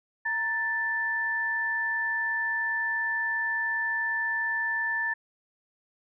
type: tone pair together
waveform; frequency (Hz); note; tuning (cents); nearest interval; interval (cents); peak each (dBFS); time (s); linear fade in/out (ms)
sine; 932.3 / 1762.8; A#5 / A6; 0 / +3; major seventh; 1103; -35 / -26; 0.25-5.14; 10
effects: none